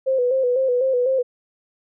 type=tone with vibrato; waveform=sine; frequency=510 Hz; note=C5; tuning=44 cents flat; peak=-16 dBFS; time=0.06-1.23 s; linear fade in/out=20 ms; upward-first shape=square; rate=4 Hz; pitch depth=60 cents each way; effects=none